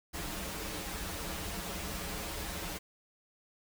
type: noise with comb filter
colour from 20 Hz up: pink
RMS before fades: -39 dBFS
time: 0.13-2.79 s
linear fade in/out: 20 ms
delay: 8 ms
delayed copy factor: -0.8
effects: none